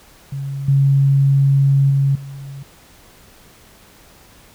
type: tone with level steps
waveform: sine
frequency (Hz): 138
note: C#3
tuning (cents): -7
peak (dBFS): -22 / -10 / -12 / -29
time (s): 0.32-2.63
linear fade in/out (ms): 5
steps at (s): 0.68 / 1.9 / 2.15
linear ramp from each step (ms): 5
effects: pink hiss -47 dBFS RMS until 4.54 s